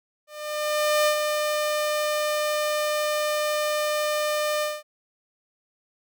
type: tone with ADSR envelope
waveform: sawtooth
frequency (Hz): 602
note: D5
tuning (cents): +43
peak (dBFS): -14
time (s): 0.27-4.83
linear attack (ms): 800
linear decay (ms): 81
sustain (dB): -5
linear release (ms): 210
effects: none